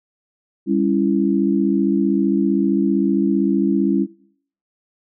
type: chord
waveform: sine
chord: C# diminished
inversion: second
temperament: just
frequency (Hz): 199.57 / 277.2 / 332.6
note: G3 / C#4 / E4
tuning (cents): +31 / 0 / +16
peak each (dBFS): -19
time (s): 0.66-4.07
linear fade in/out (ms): 50
effects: noise-tail reverb RT60 0.6 s tail -20 dB re dry